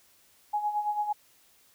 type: tone with tremolo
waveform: sine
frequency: 836 Hz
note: G#5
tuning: 11 cents sharp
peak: -24 dBFS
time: 0.53-1.13 s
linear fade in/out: 10 ms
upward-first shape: sine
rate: 9 Hz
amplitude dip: 65%
effects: white hiss -62 dBFS RMS until 1.74 s